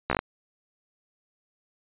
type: slowing click train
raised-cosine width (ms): 0.5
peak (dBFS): -9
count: 6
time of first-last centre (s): 0.1-0.191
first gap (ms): 14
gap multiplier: 1.13
effects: resampled to 8000 Hz